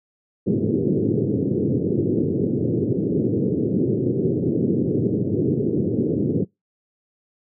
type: band-pass noise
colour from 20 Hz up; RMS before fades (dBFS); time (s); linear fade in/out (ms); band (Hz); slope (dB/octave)
white; -21; 0.46-6.45; 20; 100 to 430; 48
effects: noise-tail reverb RT60 0.2 s tail -26 dB re dry